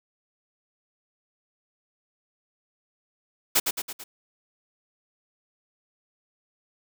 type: noise with echo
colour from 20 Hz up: white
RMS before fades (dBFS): -20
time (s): 3.55-3.6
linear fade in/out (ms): 10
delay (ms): 110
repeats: 4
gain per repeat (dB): -5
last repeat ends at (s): 4.04
effects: none